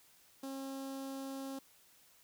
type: tone with notch filter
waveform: sawtooth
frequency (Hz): 270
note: C#4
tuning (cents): -45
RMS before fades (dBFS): -43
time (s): 0.43-1.59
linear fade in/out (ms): 5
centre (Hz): 2100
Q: 0.92
effects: white hiss -65 dBFS RMS until 2.23 s